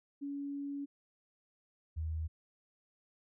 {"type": "tone pair in turn", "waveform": "sine", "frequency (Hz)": [282.4, 79.57], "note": ["C#4", "D#2"], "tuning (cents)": [32, 39], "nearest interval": "octave + minor seventh", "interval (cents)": 2193, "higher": "first", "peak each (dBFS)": [-37, -34], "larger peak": "second", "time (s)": [[0.21, 0.86], [1.96, 2.28]], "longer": "first", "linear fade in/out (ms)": 20, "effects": []}